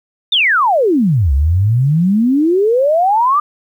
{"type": "exponential two-way sweep", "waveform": "sine", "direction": "down then up", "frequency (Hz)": [3729, 65.41, 1222], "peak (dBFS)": -9, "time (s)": [0.32, 3.4], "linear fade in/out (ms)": 5, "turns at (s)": 1.33, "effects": ["8-bit"]}